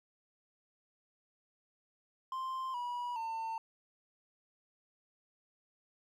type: tone with pitch steps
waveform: triangle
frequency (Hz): 1046.5 / 970.8 / 900.6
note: C6 / B5 / A5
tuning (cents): 0 / -30 / +40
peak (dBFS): -34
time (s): 2.32-3.58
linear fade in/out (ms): 2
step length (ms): 420
effects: none